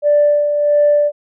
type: tone with tremolo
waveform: sine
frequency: 587.3 Hz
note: D5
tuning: in tune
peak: -7 dBFS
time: 0.02-1.12 s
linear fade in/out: 50 ms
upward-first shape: sine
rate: 1.5 Hz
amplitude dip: 50%
effects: tanh soft clip ceiling -4 dBFS